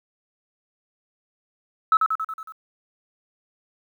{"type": "tone with echo", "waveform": "sine", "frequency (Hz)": 1300, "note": "E6", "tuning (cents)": -24, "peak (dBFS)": -12, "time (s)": [1.92, 1.97], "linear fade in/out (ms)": 2, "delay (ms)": 92, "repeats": 6, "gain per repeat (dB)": -4, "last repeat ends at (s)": 2.522, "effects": ["tanh soft clip ceiling -8 dBFS", "9-bit"]}